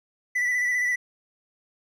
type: tone with vibrato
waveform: triangle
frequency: 1975.5 Hz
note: B6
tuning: in tune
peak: -20 dBFS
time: 0.35-0.96 s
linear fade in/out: 10 ms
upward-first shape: square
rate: 15 Hz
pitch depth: 23 cents each way
effects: none